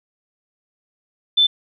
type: tone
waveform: sine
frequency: 3528 Hz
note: A7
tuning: 4 cents sharp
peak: -11 dBFS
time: 1.37-1.47 s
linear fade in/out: 10 ms
effects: none